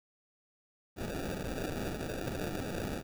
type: noise with sample-and-hold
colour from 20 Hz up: white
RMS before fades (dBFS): -37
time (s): 0.96-3.03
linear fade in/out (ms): 50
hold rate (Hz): 1050
effects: none